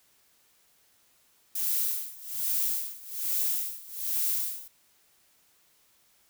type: noise with tremolo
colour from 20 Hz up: violet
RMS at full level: -27 dBFS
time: 1.55-4.68 s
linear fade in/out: 5 ms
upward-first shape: sine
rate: 1.2 Hz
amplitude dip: 90%
effects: white hiss -65 dBFS RMS until 6.29 s

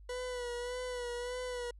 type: tone with vibrato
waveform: 40% pulse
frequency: 491.6 Hz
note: B4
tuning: 8 cents flat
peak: -36 dBFS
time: 0.09-1.71 s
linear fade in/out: 5 ms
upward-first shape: sine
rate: 1.7 Hz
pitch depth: 39 cents each way
effects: added 50 Hz sine -51 dBFS peak until 1.79 s + resampled to 24000 Hz

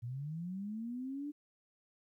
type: linear sweep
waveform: sine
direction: up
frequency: 114 to 298.1 Hz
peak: -38 dBFS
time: 0.02-1.32 s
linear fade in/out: 20 ms
effects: 13-bit

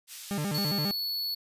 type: high-pass noise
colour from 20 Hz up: pink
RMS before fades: -43 dBFS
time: 0.07-0.74 s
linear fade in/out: 50 ms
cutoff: 3500 Hz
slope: 12 dB/octave
type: tone with vibrato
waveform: 40% pulse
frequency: 173 Hz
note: F3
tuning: 16 cents flat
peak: -28 dBFS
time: 0.31-0.91 s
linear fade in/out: 0 ms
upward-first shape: square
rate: 7.4 Hz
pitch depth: 260 cents each way
type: tone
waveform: square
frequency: 4413 Hz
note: C#8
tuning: 9 cents flat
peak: -30 dBFS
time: 0.54-1.35 s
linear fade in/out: 10 ms
effects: resampled to 32000 Hz

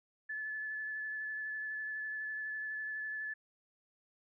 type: tone with vibrato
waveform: sine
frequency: 1730 Hz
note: A6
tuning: 30 cents flat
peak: -37 dBFS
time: 0.29-3.34 s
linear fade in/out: 10 ms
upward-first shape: triangle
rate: 12 Hz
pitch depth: 17 cents each way
effects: none

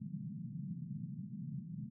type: band-pass noise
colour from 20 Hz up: pink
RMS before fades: -44 dBFS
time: 0-1.9 s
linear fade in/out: 20 ms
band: 130 to 210 Hz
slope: 48 dB/octave
effects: none

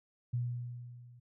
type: tone with level ramp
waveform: sine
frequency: 121.4 Hz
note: B2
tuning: 29 cents flat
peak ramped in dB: -29 to -54 dBFS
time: 0.33-1.2 s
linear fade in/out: 10 ms
effects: none

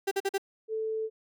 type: tone bursts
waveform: 35% pulse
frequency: 392 Hz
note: G4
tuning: in tune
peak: -24 dBFS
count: 4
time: 0.07-0.381 s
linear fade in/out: 10 ms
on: 44 ms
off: 45 ms
type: tone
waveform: sine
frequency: 440 Hz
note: A4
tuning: in tune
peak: -29 dBFS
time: 0.68-1.1 s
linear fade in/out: 50 ms
effects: none

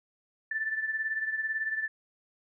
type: beating tone pair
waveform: sine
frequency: 1760 / 1778 Hz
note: A6 / A6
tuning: 0 / +18 cents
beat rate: 18 Hz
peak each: -30 / -36 dBFS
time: 0.51-1.88 s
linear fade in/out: 5 ms
effects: none

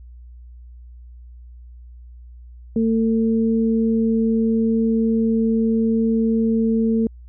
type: tone pair together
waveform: sine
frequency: 225.2 / 450.4 Hz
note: A3 / A4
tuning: +40 / +40 cents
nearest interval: octave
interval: 1200 cents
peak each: -16 / -23 dBFS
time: 2.76-7.07 s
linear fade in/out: 2 ms
effects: added 60 Hz sine -38 dBFS peak until 7.28 s

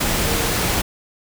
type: tone in noise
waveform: sine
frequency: 460.9 Hz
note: A#4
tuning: 20 cents flat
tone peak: -30 dBFS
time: 0.27-0.51 s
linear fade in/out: 10 ms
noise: pink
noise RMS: -20 dBFS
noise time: 0-0.82 s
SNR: -13 dB
effects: none

